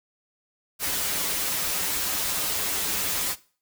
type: noise with comb filter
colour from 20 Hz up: white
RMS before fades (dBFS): -27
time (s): 0.79-3.36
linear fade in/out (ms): 50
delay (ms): 8.4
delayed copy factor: -0.75
effects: noise-tail reverb RT60 0.4 s tail -19 dB re dry